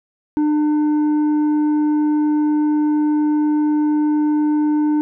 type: tone with tanh clipping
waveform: triangle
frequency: 300.7 Hz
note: D4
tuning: 41 cents sharp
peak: -15 dBFS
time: 0.37-5.01 s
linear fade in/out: 0 ms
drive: 10 dB
effects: none